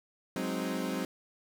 30% pulse chord, Ab dominant seventh, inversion third, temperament equal, 185 / 207.7 / 261.6 / 311.1 Hz, Gb3 / Ab3 / C4 / Eb4, 0 / 0 / 0 / 0 cents, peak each -34 / -36 / -33 / -37 dBFS, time 0.36-1.05 s, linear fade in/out 2 ms, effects none

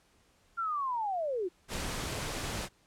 sine linear sweep, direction down, 1396.9 to 335.8 Hz, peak -30 dBFS, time 0.57-1.49 s, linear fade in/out 20 ms
pink noise, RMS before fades -36 dBFS, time 1.68-2.69 s, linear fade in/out 50 ms
effects pink hiss -67 dBFS RMS until 2.86 s + low-pass 10000 Hz 12 dB/octave

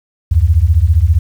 sine beating tone pair, 74.1 / 89.1 Hz, D2 / F2, +16 / +35 cents, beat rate 15 Hz, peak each -10 dBFS, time 0.31-1.19 s, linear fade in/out 10 ms, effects 7-bit

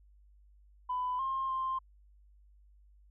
sine tone with pitch steps, 1000 / 1064 / 1051 Hz, B5 / C6 / C6, +21 / +29 / +7 cents, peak -30 dBFS, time 0.89-1.79 s, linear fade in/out 10 ms, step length 300 ms, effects tanh soft clip ceiling -26 dBFS + added 50 Hz sine -58 dBFS peak until 3.1 s

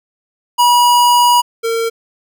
square tone pair in turn, 968 / 456.8 Hz, B5 / A#4, -35 / -35 cents, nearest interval octave + minor second, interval 1300 cents, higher first, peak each -8 / -15 dBFS, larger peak first, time 0.58-1.42 / 1.63-1.9 s, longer first, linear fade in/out 20 ms, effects none

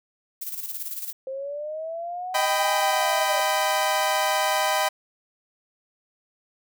violet noise with tremolo, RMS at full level -31 dBFS, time 0.41-1.13 s, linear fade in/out 10 ms, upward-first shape square, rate 18 Hz, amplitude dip 55%
sine linear two-way sweep, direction up then down, 523.3 to 830.6 to 568 Hz, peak -29 dBFS, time 1.27-3.4 s, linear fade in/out 2 ms, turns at 2.75 s
sawtooth chord, Eb augmented, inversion none, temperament equal with one note detuned, 622.3 / 784 / 998.7 Hz, Eb5 / G5 / B5, 0 / 0 / +19 cents, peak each -22 / -21 / -22 dBFS, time 2.34-4.89 s, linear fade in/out 10 ms
effects none

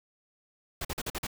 pink noise bursts, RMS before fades -34 dBFS, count 6, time 0.81-1.269 s, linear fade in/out 5 ms, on 39 ms, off 45 ms, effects none

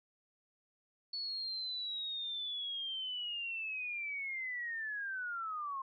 sine linear sweep, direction down, 4435 to 1054 Hz, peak -37 dBFS, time 1.13-5.82 s, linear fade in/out 5 ms, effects none

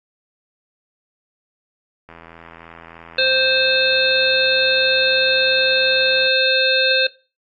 click train, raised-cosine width 0.5 ms, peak -24 dBFS, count 349, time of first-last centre 2.09-6.273 s, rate 83.2 Hz
harmonic tone, 523.3 Hz, C5, in tune, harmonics 1 / 3 / 5 / 7 / 8, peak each -20 / -20 / -20 / -20 / -20 dBFS, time 3.18-7.07 s, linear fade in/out 5 ms
effects noise-tail reverb RT60 0.3 s tail -18 dB re dry + AAC 48 kbps

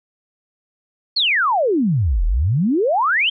sine exponential two-way sweep, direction down then up, 4548 to 37.34 to 3267 Hz, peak -14 dBFS, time 1.16-3.3 s, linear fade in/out 10 ms, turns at 2.25 s, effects none

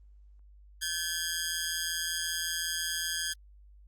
10% pulse ring-modulated tone, 1633 Hz, G#6, 30 cents flat, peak -19 dBFS, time 0.81-3.34 s, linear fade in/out 20 ms, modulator 82.7 Hz, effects added 50 Hz sine -52 dBFS peak until 3.87 s + Opus 24 kbps

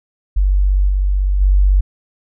sine tone with level steps, 47.98 Hz, G1, 36 cents flat, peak -10 / -12 / -8 dBFS, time 0.36-1.81 s, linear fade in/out 10 ms, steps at 0.88 / 1.4 s, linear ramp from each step 20 ms, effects none

